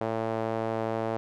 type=tone with band-pass filter; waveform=sawtooth; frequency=112.2 Hz; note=A2; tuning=34 cents sharp; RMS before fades=-30 dBFS; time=0.01-1.17 s; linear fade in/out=0 ms; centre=620 Hz; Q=1.5; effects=none